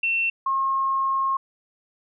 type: tone pair in turn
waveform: sine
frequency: 2700 / 1077.1 Hz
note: E7 / C6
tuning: +41 / +50 cents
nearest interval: octave + major third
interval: 1591 cents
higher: first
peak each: -20 dBFS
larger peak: neither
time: 0.03-0.3 / 0.46-1.37 s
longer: second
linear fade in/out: 5 ms
effects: none